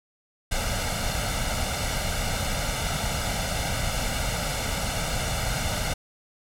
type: noise with comb filter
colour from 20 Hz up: pink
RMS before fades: -27 dBFS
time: 0.51-5.94 s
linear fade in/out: 10 ms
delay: 1.4 ms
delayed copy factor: +0.7
effects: low-pass 11000 Hz 12 dB/octave